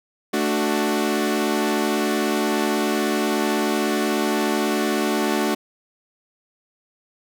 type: chord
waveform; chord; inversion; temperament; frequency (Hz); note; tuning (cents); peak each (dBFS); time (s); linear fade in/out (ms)
sawtooth; D major; second; equal; 220 / 293.7 / 370; A3 / D4 / F#4; 0 / 0 / 0; -20; 0.33-5.55; 10
effects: none